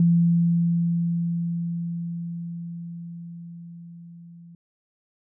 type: tone with level ramp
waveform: sine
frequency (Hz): 170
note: F3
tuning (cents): -46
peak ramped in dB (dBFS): -14 to -43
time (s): 0-4.55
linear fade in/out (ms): 2
effects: none